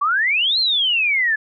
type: exponential two-way sweep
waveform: sine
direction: up then down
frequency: 1108.7 to 4279 to 1694 Hz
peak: -15 dBFS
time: 0.01-1.36 s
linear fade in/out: 10 ms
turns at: 0.59 s
effects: none